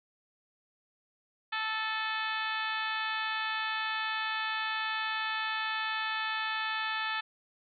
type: harmonic tone with a mistuned harmonic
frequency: 438.9 Hz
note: A4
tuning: 4 cents flat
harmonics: 2 / 3 / 4 / 5 / 6 / 7 / 8 / 9 / 10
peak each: -38 / -37 / -35 / -45 / -39 / -43 / -41 / -48 / -49 dBFS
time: 1.52-7.21 s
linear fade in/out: 10 ms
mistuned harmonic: 6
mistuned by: -38 cents
effects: none